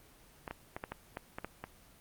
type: clicks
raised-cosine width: 0.5 ms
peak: -23 dBFS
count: 9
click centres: 0.478 / 0.51 / 0.765 / 0.839 / 0.92 / 1.171 / 1.385 / 1.446 / 1.64 s
effects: pink hiss -60 dBFS RMS until 2 s + Opus 24 kbps